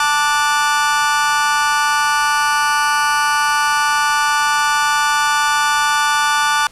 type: chord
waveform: 40% pulse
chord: D major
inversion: second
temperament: just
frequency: 881 / 1174.7 / 1468.3 Hz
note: A5 / D6 / F#6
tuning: +2 / 0 / -14 cents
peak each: -17 dBFS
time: 0-6.67 s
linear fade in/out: 2 ms
effects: pink hiss -44 dBFS RMS until 6.71 s + low-pass 10000 Hz 12 dB/octave